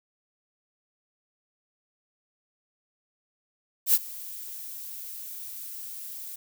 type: noise with ADSR envelope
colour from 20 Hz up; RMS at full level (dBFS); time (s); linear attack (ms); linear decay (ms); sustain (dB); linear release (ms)
violet; -18; 3.86-6.36; 80; 41; -21; 5
effects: none